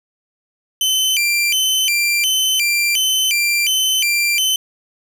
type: tone with vibrato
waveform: sawtooth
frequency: 2689 Hz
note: E7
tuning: 34 cents sharp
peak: -11 dBFS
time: 0.81-4.56 s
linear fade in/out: 2 ms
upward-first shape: square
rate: 1.4 Hz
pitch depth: 220 cents each way
effects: none